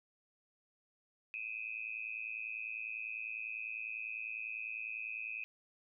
sine tone with amplitude modulation, 2522 Hz, D#7, 23 cents sharp, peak -35 dBFS, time 1.34-5.44 s, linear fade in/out 0 ms, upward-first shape sine, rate 110 Hz, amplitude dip 100%, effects none

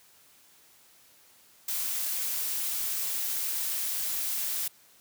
blue noise, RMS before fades -31 dBFS, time 1.68-4.68 s, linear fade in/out 5 ms, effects white hiss -59 dBFS RMS until 5 s + high-pass 60 Hz 12 dB/octave

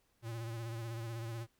square tone with vibrato, 115.1 Hz, A#2, 22 cents flat, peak -40 dBFS, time 0.22-1.47 s, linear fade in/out 50 ms, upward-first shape sine, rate 16 Hz, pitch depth 48 cents each way, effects pink hiss -75 dBFS RMS until 1.59 s

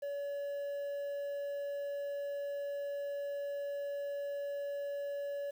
triangle tone with quantisation, 568 Hz, C#5, 42 cents sharp, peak -34 dBFS, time 0.02-5.51 s, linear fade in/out 10 ms, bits 10, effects none

